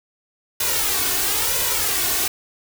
white noise with flanger, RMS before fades -21 dBFS, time 0.6-2.28 s, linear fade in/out 5 ms, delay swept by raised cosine 2 to 2.75 ms, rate 1 Hz, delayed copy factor +0.7, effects none

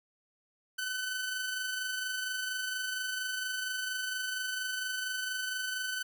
sawtooth tone with amplitude modulation, 1512 Hz, F#6, 37 cents sharp, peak -28 dBFS, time 0.78-6.03 s, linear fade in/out 10 ms, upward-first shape sine, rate 24.3 Hz, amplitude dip 35%, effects none

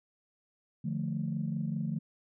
sine chord, D minor, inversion none, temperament equal with one note detuned, 149.83 / 174.61 / 220 Hz, D3 / F3 / A3, +35 / 0 / 0 cents, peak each -34 / -35 / -35 dBFS, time 0.84-1.99 s, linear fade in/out 10 ms, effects tanh soft clip ceiling -22 dBFS

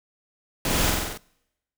pink noise with echo, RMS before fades -25 dBFS, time 0.65-0.9 s, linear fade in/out 2 ms, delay 46 ms, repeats 6, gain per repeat -2 dB, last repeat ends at 1.176 s, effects noise-tail reverb RT60 0.9 s tail -25 dB re dry

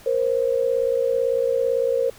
sine tone pair together, 472.8 / 530.7 Hz, A#4 / C5, +24 / +24 cents, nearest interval major second, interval 200 cents, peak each -21 dBFS, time 0.06-2.1 s, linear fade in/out 5 ms, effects pink hiss -47 dBFS RMS until 2.18 s

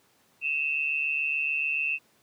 sine tone pair together, 2560 / 2707 Hz, D#7 / E7, +49 / +45 cents, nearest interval minor second, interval 96 cents, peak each -28 dBFS, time 0.41-1.99 s, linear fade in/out 50 ms, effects pink hiss -64 dBFS RMS until 2.22 s + high-pass 150 Hz 12 dB/octave

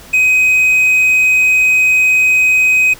triangle tone with quantisation, 2518 Hz, D#7, 20 cents sharp, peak -6 dBFS, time 0.13-2.94 s, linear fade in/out 10 ms, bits 6, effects pink hiss -37 dBFS RMS until 2.99 s

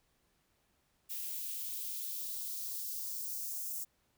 violet noise with high-pass filter sweep, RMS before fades -40 dBFS, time 1.09-3.85 s, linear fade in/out 20 ms, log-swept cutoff 2300 to 6700 Hz, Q 1.6, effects pink hiss -75 dBFS RMS until 4.17 s

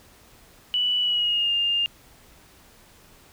sine tone with pitch glide, 2960 to 2810 Hz, F#7 to F7, 0 to +10 cents, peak -20 dBFS, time 0.74-1.86 s, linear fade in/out 0 ms, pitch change -90 cents, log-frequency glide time 1-1.53 s, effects pink hiss -53 dBFS RMS until 3.32 s

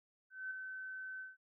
sine tone with ADSR envelope, 1527 Hz, G6, 46 cents flat, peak -38 dBFS, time 0.3-1.37 s, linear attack 210 ms, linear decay 4 ms, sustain -5 dB, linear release 170 ms, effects noise-tail reverb RT60 0.1 s tail -25 dB re dry

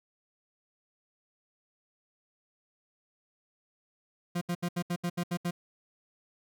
40% pulse tone bursts, 174.61 Hz, F3, in tune, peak -28 dBFS, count 9, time 4.35-5.51 s, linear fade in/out 10 ms, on 64 ms, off 73 ms, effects none

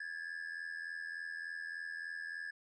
triangle ring-modulated tone, 1690 Hz, G#6, 30 cents sharp, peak -36 dBFS, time 0-2.51 s, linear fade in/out 5 ms, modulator 41.7 Hz, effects resampled to 22050 Hz

